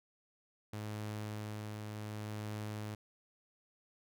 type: tone with tremolo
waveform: sawtooth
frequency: 106.2 Hz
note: G#2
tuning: 39 cents sharp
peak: -35 dBFS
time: 0.73-2.95 s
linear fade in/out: 5 ms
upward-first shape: triangle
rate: 0.68 Hz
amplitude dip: 30%
effects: none